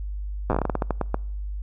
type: slowing click train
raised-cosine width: 1 ms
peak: -9 dBFS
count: 15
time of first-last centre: 0.5-1.144 s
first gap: 8 ms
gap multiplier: 1.24
effects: noise-tail reverb RT60 0.7 s tail -26 dB re dry + added 50 Hz sine -28 dBFS peak until 1.62 s